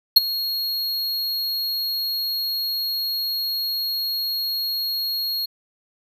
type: tone with ADSR envelope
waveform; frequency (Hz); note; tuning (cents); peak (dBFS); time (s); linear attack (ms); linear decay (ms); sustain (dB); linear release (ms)
square; 4294; C8; +44; -5; 0.16-5.46; 10; 18; -18; 11
effects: none